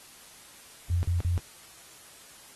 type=tone bursts; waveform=sine; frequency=87.31 Hz; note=F2; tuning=in tune; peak=-23 dBFS; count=3; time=0.9-1.378 s; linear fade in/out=0 ms; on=130 ms; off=44 ms; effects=white hiss -51 dBFS RMS until 2.55 s + AAC 32 kbps